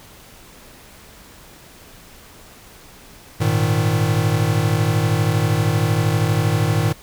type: chord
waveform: square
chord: Ab suspended second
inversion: none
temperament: equal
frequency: 103.83 / 116.54 / 155.56 Hz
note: Ab2 / Bb2 / Eb3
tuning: 0 / 0 / 0 cents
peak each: -21 dBFS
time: 3.4-6.93 s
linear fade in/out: 10 ms
effects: pink hiss -44 dBFS RMS until 7.02 s